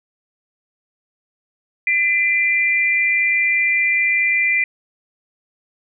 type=tone pair together; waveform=sine; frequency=2022 / 2377 Hz; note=B6 / D7; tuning=+40 / +20 cents; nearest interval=minor third; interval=280 cents; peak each=-17 dBFS; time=1.87-4.64 s; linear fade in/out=2 ms; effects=none